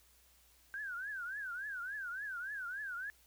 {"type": "tone with vibrato", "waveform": "sine", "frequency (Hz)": 1547, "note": "G6", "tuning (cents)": -23, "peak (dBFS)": -39, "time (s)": [0.74, 3.1], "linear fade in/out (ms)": 0, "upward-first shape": "triangle", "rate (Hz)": 3.5, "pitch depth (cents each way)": 210, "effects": ["added 60 Hz sine -70 dBFS peak until 3.26 s", "white hiss -67 dBFS RMS until 3.26 s"]}